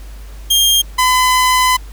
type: tone pair in turn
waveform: sawtooth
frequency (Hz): 3212 / 1011.7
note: G7 / B5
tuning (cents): +41 / +41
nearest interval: octave + minor sixth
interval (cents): 2000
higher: first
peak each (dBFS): -6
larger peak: neither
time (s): 0.5-0.82 / 0.98-1.77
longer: second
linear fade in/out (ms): 10
effects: added 50 Hz sine -29 dBFS peak until 1.92 s + pink hiss -43 dBFS RMS until 1.92 s